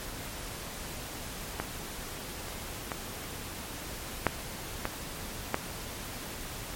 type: clicks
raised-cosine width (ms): 0.5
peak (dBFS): -15 / -25 / -16 / -7 / -14 / -10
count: 6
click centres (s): 1.6 / 2.484 / 2.918 / 4.267 / 4.854 / 5.544
effects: pink hiss -40 dBFS RMS until 6.75 s + MP3 64 kbps